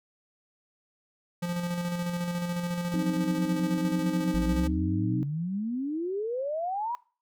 square tone with tremolo, 174.61 Hz, F3, in tune, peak -28 dBFS, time 1.42-4.68 s, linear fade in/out 10 ms, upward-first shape square, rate 14 Hz, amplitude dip 35%
sine chord, C diminished, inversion second, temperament equal with one note detuned, 183.83 / 261.6 / 311.1 Hz, Gb3 / C4 / Eb4, -11 / 0 / 0 cents, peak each -30 / -34 / -30 dBFS, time 2.94-5.23 s, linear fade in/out 0 ms
sine exponential sweep, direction up, 49 to 987.8 Hz, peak -28 dBFS, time 4.34-6.95 s, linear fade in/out 0 ms
effects noise-tail reverb RT60 0.4 s tail -22 dB re dry

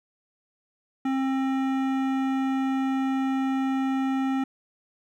sine tone with hard clipping, 266.4 Hz, C4, 31 cents sharp, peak -25 dBFS, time 1.05-4.44 s, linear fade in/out 5 ms, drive 15 dB, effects none

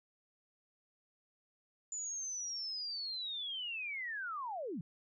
sine linear sweep, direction down, 7040 to 138.4 Hz, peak -38 dBFS, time 1.92-4.81 s, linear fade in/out 2 ms, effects none

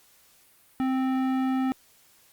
sine tone with tanh clipping, 261.6 Hz, C4, in tune, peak -25 dBFS, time 0.8-1.72 s, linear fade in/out 0 ms, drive 16 dB, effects white hiss -59 dBFS RMS until 2.32 s + Opus 48 kbps

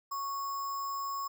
sine tone with sample-and-hold, 1108.7 Hz, C#6, in tune, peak -33 dBFS, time 0.11-1.28 s, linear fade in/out 10 ms, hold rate 6300 Hz, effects none

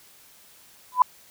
sine tone with exponential growth, 1000 Hz, B5, 21 cents sharp, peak -8 dBFS, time 0.92-1.02 s, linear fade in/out 2 ms, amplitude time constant 20 ms, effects white hiss -53 dBFS RMS until 1.3 s

